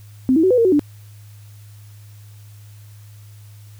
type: tone with pitch steps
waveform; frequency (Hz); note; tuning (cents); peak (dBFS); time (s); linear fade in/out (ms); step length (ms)
sine; 259.1 / 322.5 / 375.9 / 499.6 / 461.5 / 372.9 / 293; C4 / E4 / F#4 / B4 / A#4 / F#4 / D4; -17 / -38 / +27 / +20 / -17 / +14 / -4; -11; 0.29-0.794; 0; 72
effects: added 104 Hz sine -39 dBFS peak until 3.79 s + white hiss -53 dBFS RMS until 3.79 s